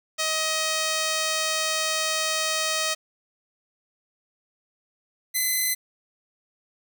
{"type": "tone pair in turn", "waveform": "5% pulse", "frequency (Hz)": [630, 2031], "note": ["D#5", "B6"], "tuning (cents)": [21, 48], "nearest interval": "octave + minor sixth", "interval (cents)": 2027, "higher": "second", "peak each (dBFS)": -12, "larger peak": "neither", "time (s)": [[0.18, 2.95], [5.34, 5.75]], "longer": "first", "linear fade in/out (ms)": 20, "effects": []}